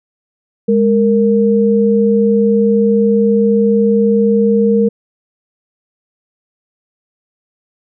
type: tone pair together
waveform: sine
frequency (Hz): 206.6 / 462.7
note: G#3 / A#4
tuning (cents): -9 / -13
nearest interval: octave + major second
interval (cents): 1396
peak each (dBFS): -11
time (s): 0.68-4.89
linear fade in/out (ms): 10
effects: none